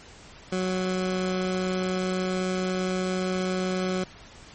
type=tone; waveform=20% pulse; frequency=185 Hz; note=F#3; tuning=in tune; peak=-20 dBFS; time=0.52-4.04 s; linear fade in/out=5 ms; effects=pink hiss -48 dBFS RMS until 4.54 s + MP3 32 kbps